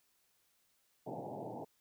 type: band-pass noise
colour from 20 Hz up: white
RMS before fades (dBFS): -44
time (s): 1.06-1.65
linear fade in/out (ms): 10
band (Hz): 110 to 880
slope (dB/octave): 96
effects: white hiss -75 dBFS RMS until 1.8 s